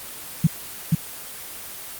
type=tone with echo; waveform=sine; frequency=162.2 Hz; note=E3; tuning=28 cents flat; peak=-11 dBFS; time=0.44-0.47 s; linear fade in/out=5 ms; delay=480 ms; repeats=1; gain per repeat=-2 dB; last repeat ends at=0.95 s; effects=white hiss -36 dBFS RMS until 1.99 s + Opus 24 kbps

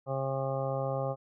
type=harmonic tone; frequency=134.8 Hz; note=C#3; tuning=48 cents flat; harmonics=1 / 2 / 3 / 4 / 5 / 6 / 8 / 9; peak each=-34 / -45 / -41 / -33 / -39 / -39 / -44 / -44 dBFS; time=0.06-1.16 s; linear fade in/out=50 ms; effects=none

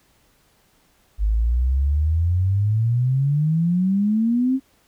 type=exponential sweep; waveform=sine; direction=up; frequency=50.3 to 270 Hz; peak=-16 dBFS; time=1.18-4.6 s; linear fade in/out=50 ms; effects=pink hiss -60 dBFS RMS until 4.87 s

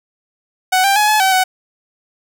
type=tone with pitch steps; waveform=sawtooth; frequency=745 / 790 / 842 / 855 / 764 / 747 Hz; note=F#5 / G5 / G#5 / A5 / G5 / F#5; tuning=+12 / +13 / +24 / -50 / -45 / +16 cents; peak=-7 dBFS; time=0.72-1.44 s; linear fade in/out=10 ms; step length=120 ms; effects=none

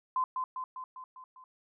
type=tone with echo; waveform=sine; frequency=1029 Hz; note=C6; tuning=29 cents flat; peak=-26 dBFS; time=0.16-0.24 s; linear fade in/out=2 ms; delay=200 ms; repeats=6; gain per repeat=-4 dB; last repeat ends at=1.44 s; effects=none

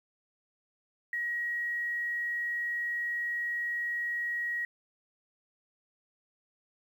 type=tone with quantisation; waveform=sine; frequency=1900 Hz; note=A#6; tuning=33 cents sharp; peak=-30 dBFS; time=1.13-4.65 s; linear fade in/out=2 ms; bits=10; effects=none

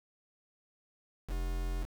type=tone with quantisation; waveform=triangle; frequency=43.65 Hz; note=F1; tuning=in tune; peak=-30 dBFS; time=1.27-1.87 s; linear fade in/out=50 ms; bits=7; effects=none

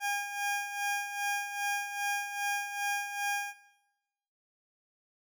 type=tone with tremolo; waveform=20% pulse; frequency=811 Hz; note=G#5; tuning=41 cents flat; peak=-24 dBFS; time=0-3.54 s; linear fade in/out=50 ms; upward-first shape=sine; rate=2.5 Hz; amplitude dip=65%; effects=noise-tail reverb RT60 1.0 s tail -18 dB re dry

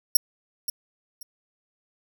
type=tone with echo; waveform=10% pulse; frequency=5588 Hz; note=F8; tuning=in tune; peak=-7 dBFS; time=0.15-0.17 s; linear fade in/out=5 ms; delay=530 ms; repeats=2; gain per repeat=-12 dB; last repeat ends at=1.23 s; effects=none

